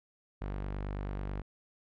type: tone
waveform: sawtooth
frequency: 49.18 Hz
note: G1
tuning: 6 cents sharp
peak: -31 dBFS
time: 0.41-1.42 s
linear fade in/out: 10 ms
effects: low-pass 2000 Hz 12 dB/octave